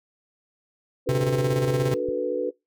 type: chord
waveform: sine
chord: B minor seventh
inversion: first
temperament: equal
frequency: 293.7 / 370 / 440 / 493.9 Hz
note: D4 / F#4 / A4 / B4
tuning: 0 / 0 / 0 / 0 cents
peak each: -32 / -30 / -30 / -26 dBFS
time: 1.06-2.51 s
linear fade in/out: 20 ms
type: tone with tremolo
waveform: 45% pulse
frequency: 132.5 Hz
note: C3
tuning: 22 cents sharp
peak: -21 dBFS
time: 1.09-1.94 s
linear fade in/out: 0 ms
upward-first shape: square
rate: 17 Hz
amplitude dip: 45%
type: click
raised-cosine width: 5 ms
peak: -25 dBFS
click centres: 2.088 s
effects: noise-tail reverb RT60 0.2 s tail -23 dB re dry